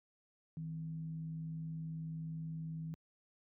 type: tone with frequency modulation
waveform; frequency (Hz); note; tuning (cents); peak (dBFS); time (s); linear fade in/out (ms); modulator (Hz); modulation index
sine; 160; D#3; +49; -39; 0.57-2.94; 0; 98.7; 0.27
effects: high-pass 100 Hz 12 dB/octave